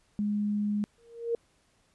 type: tone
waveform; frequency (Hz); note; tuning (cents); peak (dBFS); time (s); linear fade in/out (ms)
sine; 207.4; G#3; -2; -26; 0.19-0.84; 0
type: tone with exponential growth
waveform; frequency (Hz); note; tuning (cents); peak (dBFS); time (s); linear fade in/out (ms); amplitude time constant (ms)
sine; 466.2; A#4; 0; -23; 0.98-1.35; 2; 79
effects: pink hiss -68 dBFS RMS until 1.94 s + resampled to 24000 Hz